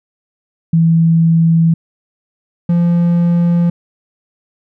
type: tone pair in turn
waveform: sine / triangle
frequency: 164.7 / 172.11 Hz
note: E3 / F3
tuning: -1 / -25 cents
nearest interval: minor second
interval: 76 cents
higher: second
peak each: -7 dBFS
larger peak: neither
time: 0.73-1.74 / 2.69-3.7 s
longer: neither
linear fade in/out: 5 ms
effects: none